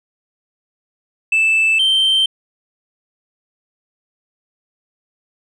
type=tone pair in turn; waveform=sine; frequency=2637 / 3125 Hz; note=E7 / G7; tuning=0 / -6 cents; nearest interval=minor third; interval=294 cents; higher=second; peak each=-9 dBFS; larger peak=neither; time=1.32-1.79 / 1.79-2.26 s; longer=neither; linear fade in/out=5 ms; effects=tanh soft clip ceiling -10 dBFS